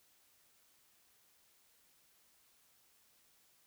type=silence; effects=white hiss -70 dBFS RMS until 3.66 s